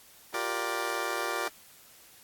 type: chord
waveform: 15% pulse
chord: G minor seventh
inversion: third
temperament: just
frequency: 352.8 / 392 / 470.4 / 588 Hz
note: F4 / G4 / Bb4 / D5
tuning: +18 / 0 / +16 / +2 cents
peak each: -30 dBFS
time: 0.34-1.48 s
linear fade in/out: 2 ms
effects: white hiss -55 dBFS RMS until 2.23 s + AAC 64 kbps